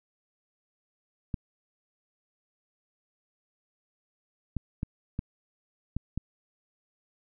clicks, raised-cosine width 5 ms, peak -18 dBFS, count 6, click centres 1.342 / 4.567 / 4.831 / 5.191 / 5.966 / 6.176 s, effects none

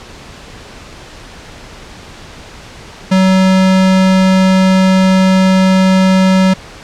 square tone, 188.5 Hz, F#3, 32 cents sharp, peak -7 dBFS, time 3.11-6.54 s, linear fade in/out 10 ms, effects pink hiss -33 dBFS RMS until 6.83 s + low-pass 6000 Hz 12 dB/octave

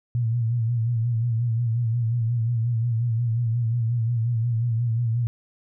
sine tone with vibrato, 116.54 Hz, A#2, in tune, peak -20 dBFS, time 0.15-5.27 s, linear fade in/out 0 ms, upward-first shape sine, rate 5.6 Hz, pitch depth 74 cents each way, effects none

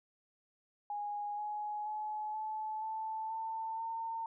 sine tone with pitch steps, 826 / 839 / 852.2 / 865.6 / 879.2 / 893 / 907 Hz, G#5 / G#5 / G#5 / A5 / A5 / A5 / A#5, -10 / +17 / +44 / -29 / -2 / +25 / -48 cents, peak -36 dBFS, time 0.9-4.26 s, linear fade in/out 2 ms, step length 480 ms, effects none

